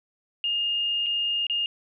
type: tone with dropouts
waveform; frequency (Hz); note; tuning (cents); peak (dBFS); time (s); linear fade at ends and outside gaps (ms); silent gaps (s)
sine; 2832; F7; +23; -23; 0.44-1.66; 1; 1.062-1.066 / 1.468-1.498
effects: none